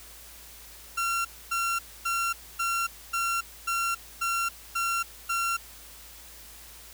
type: tone bursts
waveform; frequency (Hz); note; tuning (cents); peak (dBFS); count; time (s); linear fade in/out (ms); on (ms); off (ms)
30% pulse; 1368; F6; -36; -23; 9; 0.97-5.57; 10; 280; 260
effects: added 56 Hz sine -53 dBFS peak until 6.93 s + white hiss -48 dBFS RMS until 6.93 s